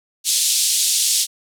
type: band-pass noise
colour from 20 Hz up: white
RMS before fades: -18 dBFS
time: 0.24-1.27 s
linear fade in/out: 50 ms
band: 3400 to 10000 Hz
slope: 24 dB/octave
effects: none